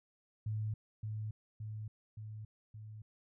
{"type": "tone with echo", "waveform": "sine", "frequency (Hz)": 107.8, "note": "A2", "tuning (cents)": -35, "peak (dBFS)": -34, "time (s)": [0.46, 0.74], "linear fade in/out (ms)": 5, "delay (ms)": 570, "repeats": 4, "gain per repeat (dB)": -3, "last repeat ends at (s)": 3.02, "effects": []}